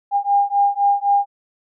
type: beating tone pair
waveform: sine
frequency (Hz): 804 / 807.9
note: G5 / G#5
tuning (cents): +44 / -48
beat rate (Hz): 3.9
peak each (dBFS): -17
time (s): 0.11-1.26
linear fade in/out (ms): 50
effects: none